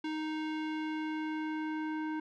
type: tone with low-pass filter sweep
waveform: square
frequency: 311.1 Hz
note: D#4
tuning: in tune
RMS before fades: -36 dBFS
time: 0.04-2.2 s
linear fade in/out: 5 ms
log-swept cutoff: 3400 to 1600 Hz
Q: 1.3
effects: none